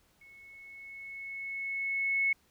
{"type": "tone with level ramp", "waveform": "sine", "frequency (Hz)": 2197, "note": "C#7", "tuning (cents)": -16, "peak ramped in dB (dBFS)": [-53, -24], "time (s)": [0.21, 2.33], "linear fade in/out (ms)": 5, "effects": ["pink hiss -68 dBFS RMS until 2.5 s"]}